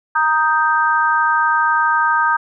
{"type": "chord", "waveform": "sine", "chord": "Eb major", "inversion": "second", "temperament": "equal", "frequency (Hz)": [932.3, 1244.5, 1568], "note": ["Bb5", "Eb6", "G6"], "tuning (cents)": [0, 0, 0], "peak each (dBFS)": -17, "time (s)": [0.15, 2.37], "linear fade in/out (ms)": 10, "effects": []}